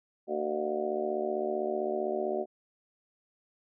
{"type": "harmonic tone with a mistuned harmonic", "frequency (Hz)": 75.6, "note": "D#2", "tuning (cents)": -49, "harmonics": [3, 4, 5, 6, 7, 8, 9, 10], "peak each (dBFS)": [-40, -43, -32, -41, -44, -34, -40, -39], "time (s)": [0.27, 2.46], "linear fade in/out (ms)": 50, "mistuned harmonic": 10, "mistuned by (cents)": -62, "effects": []}